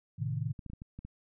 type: chord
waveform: sine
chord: A diminished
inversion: none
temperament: equal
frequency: 110 / 130.81 / 155.56 Hz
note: A2 / C3 / Eb3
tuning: 0 / 0 / 0 cents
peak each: -35 / -35 / -36 dBFS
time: 0.18-0.53 s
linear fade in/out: 20 ms
type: clicks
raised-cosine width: 5 ms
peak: -31 dBFS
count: 7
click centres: 0.592 / 0.663 / 0.7 / 0.734 / 0.819 / 0.99 / 1.05 s
effects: none

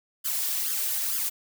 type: noise with flanger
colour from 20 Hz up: blue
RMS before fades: -28 dBFS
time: 0.24-1.3 s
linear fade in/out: 20 ms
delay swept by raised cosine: 0.6 to 2.8 ms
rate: 2.2 Hz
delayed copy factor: +0.75
effects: none

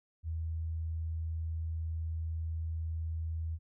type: tone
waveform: sine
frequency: 81 Hz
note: E2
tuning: 30 cents flat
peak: -33 dBFS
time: 0.23-3.59 s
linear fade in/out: 50 ms
effects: none

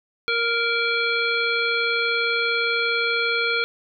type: harmonic tone with a mistuned harmonic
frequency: 466.2 Hz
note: A#4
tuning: in tune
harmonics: 1 / 3 / 5 / 7 / 9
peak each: -27 / -24 / -24 / -29 / -30 dBFS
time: 0.28-3.64 s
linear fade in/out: 0 ms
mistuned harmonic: 7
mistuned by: +38 cents
effects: none

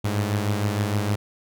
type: beating tone pair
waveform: sawtooth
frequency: 102 / 108.5 Hz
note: G#2 / A2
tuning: -31 / -24 cents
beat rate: 6.5 Hz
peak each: -19 / -24 dBFS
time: 0.04-1.16 s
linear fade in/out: 10 ms
effects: none

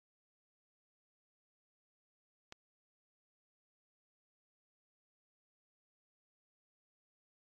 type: click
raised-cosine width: 0.2 ms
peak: -30 dBFS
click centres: 2.524 s
effects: AAC 32 kbps

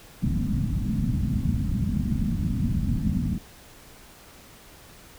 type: low-pass noise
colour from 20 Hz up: white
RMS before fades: -25 dBFS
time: 0.22-3.38 s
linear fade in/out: 5 ms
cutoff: 240 Hz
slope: 48 dB/octave
effects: pink hiss -49 dBFS RMS until 5.18 s

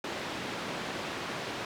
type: band-pass noise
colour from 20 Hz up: pink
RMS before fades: -37 dBFS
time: 0.04-1.65 s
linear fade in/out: 2 ms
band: 190 to 4000 Hz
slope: 12 dB/octave
effects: none

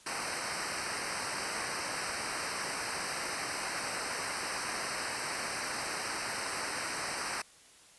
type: noise with comb filter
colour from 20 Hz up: pink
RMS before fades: -36 dBFS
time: 0.06-7.42 s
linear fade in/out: 5 ms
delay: 0.29 ms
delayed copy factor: -1
effects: white hiss -58 dBFS RMS until 7.98 s + resampled to 24000 Hz

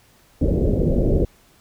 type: low-pass noise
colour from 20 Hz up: pink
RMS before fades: -18 dBFS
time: 0.41-1.25 s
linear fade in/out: 5 ms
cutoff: 570 Hz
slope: 48 dB/octave
effects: pink hiss -55 dBFS RMS until 1.6 s

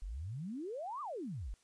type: exponential two-way sweep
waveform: sine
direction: up then down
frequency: 40.97 to 1234 to 40.97 Hz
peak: -39 dBFS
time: 0.02-1.54 s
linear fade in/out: 0 ms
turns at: 1.01 s
effects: white hiss -71 dBFS RMS until 1.63 s + resampled to 22050 Hz

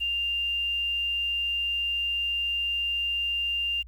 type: tone with quantisation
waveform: sine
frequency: 2794 Hz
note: F7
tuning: in tune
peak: -25 dBFS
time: 0-3.83 s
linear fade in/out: 20 ms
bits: 9
effects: added 59 Hz sine -43 dBFS peak until 3.87 s

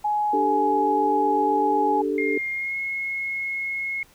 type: tone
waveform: sine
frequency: 839 Hz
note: G#5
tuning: 17 cents sharp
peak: -20 dBFS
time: 0.04-2.02 s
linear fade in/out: 10 ms
type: chord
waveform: sine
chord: D suspended fourth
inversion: none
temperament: equal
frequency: 293.7 / 392 / 440 Hz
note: D4 / G4 / A4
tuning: 0 / 0 / 0 cents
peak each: -26 dBFS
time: 0.33-2.38 s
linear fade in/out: 5 ms
type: tone with pitch glide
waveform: sine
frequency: 2123 to 2168 Hz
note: C7 to C#7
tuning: +25 to -39 cents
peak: -25 dBFS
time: 2.18-4.03 s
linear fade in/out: 2 ms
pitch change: +36 cents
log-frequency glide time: 2.51-2.77 s
effects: pink hiss -55 dBFS RMS until 4.14 s

